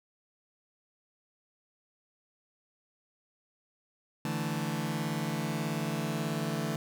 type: chord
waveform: sawtooth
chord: D suspended second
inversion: none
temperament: just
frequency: 146.83 / 165.19 / 220.2 Hz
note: D3 / E3 / A3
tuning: 0 / +4 / +2 cents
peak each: -31 dBFS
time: 4.25-6.76 s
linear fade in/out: 2 ms
effects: none